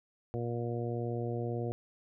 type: harmonic tone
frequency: 118.8 Hz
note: A#2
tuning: 33 cents sharp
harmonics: 1 / 2 / 3 / 4 / 5 / 6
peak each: -35 / -41 / -39 / -39 / -45 / -45 dBFS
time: 0.34-1.72 s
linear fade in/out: 0 ms
effects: none